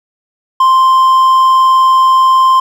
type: tone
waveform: triangle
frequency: 1046.5 Hz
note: C6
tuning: in tune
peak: -3 dBFS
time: 0.6-2.6 s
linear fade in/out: 5 ms
effects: none